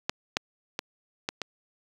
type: clicks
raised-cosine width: 0.2 ms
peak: -8 / -6 / -12 / -11 / -14 dBFS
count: 5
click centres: 0.095 / 0.369 / 0.791 / 1.289 / 1.417 s
effects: high-pass 100 Hz 12 dB/octave + 7-bit